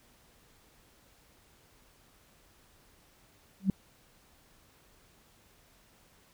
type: tone with exponential growth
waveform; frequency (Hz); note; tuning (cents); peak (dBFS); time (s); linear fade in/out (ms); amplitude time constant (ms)
sine; 192.3; G3; -33; -18; 3.6-3.7; 2; 20
effects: pink hiss -63 dBFS RMS until 6.33 s